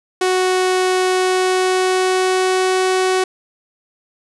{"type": "tone with pitch glide", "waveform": "sawtooth", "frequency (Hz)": [370, 373.2], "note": ["F#4", "F#4"], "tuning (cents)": [0, 15], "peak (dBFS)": -10, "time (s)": [0.21, 3.24], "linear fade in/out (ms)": 5, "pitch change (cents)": 15, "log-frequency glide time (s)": [1.07, 2.82], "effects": ["resampled to 24000 Hz", "8-bit"]}